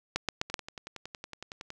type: two click trains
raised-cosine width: 0.2 ms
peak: -23 / -11 dBFS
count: 14 / 4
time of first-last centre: 0.5-1.704 / 0.16-0.542 s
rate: 10.8 / 7.86 Hz
effects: none